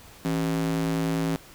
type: tone with high-pass filter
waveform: square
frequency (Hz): 55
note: A1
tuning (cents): 0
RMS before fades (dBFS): -26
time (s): 0.25-1.36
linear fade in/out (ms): 0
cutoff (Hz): 210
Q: 4.6
effects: pink hiss -49 dBFS RMS until 1.54 s